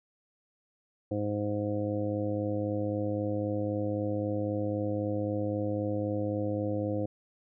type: harmonic tone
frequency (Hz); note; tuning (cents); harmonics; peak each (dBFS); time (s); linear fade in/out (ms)
103.83; G#2; 0; 1 / 2 / 3 / 4 / 5 / 6 / 7; -34 / -38 / -33 / -44 / -33 / -46 / -45; 1.11-7.06; 5
effects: none